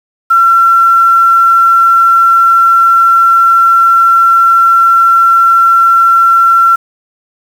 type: tone with quantisation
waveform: sine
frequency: 1357 Hz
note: E6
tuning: 50 cents sharp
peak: -3 dBFS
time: 0.3-6.76 s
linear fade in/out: 10 ms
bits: 5
effects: none